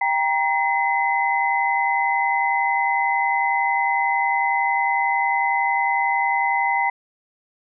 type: tone cluster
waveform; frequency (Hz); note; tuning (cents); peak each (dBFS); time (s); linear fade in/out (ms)
sine; 789 / 940 / 2032; G5 / A#5 / B6; +11 / +14 / +49; -22; 0.01-6.9; 5
effects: none